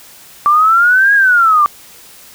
sine exponential two-way sweep, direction up then down, 1161 to 1661.2 to 1161 Hz, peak -6 dBFS, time 0.46-1.66 s, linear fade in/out 0 ms, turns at 1.14 s, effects white hiss -39 dBFS RMS until 2.34 s

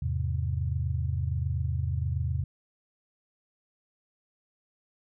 sine chord, E augmented, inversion none, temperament equal, 82.41 / 103.83 / 130.81 Hz, E2 / G#2 / B#2, 0 / 0 / 0 cents, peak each -29 / -33 / -31 dBFS, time 0.02-2.44 s, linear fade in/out 5 ms, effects none

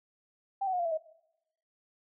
sine tone with pitch steps, 787 / 753.2 / 720.8 / 689.9 / 660.3 / 631.9 Hz, G5 / F#5 / F#5 / F5 / E5 / D#5, +7 / +31 / -45 / -21 / +3 / +27 cents, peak -28 dBFS, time 0.61-0.976 s, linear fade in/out 10 ms, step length 61 ms, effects noise-tail reverb RT60 0.8 s tail -20 dB re dry

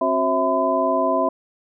sine tone cluster, 267.8 / 369.2 / 535 / 655 / 1011 Hz, C4 / F#4 / C5 / E5 / B5, +40 / -4 / +38 / -11 / +40 cents, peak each -25 / -27 / -27 / -20 / -22 dBFS, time 0.01-1.29 s, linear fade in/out 5 ms, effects none

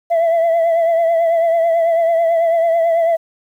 sine tone with vibrato, 667 Hz, E5, 20 cents sharp, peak -9 dBFS, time 0.1-3.17 s, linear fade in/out 20 ms, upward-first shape triangle, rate 9.1 Hz, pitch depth 50 cents each way, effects tanh soft clip ceiling -10 dBFS + 8-bit

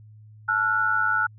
sine tone cluster, 870 / 1353 / 1454 Hz, A5 / E6 / F#6, -20 / +45 / -31 cents, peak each -30 / -24 / -22 dBFS, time 0.48-1.27 s, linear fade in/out 10 ms, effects added 107 Hz sine -45 dBFS peak until 1.38 s

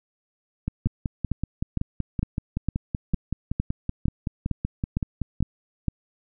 two click trains, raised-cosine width 5 ms, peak -11 / -13 dBFS, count 12 / 26, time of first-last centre 0.86-5.883 / 0.68-5.406 s, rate 2.19 / 5.29 Hz, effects none

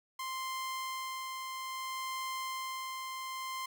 sawtooth tone with tremolo, 1046.5 Hz, C6, in tune, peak -32 dBFS, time 0.19-3.66 s, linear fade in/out 5 ms, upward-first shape sine, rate 0.6 Hz, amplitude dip 30%, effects none

